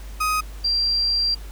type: tone pair in turn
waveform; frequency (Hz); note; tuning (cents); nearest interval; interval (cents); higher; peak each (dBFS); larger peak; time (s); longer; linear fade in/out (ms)
35% pulse / sine; 1254 / 4734; D#6 / D8; +13 / +13; octave + major seventh; 2300; second; -18; neither; 0.2-0.41 / 0.64-1.35; second; 10
effects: added 50 Hz sine -33 dBFS peak until 1.51 s + pink hiss -46 dBFS RMS until 1.51 s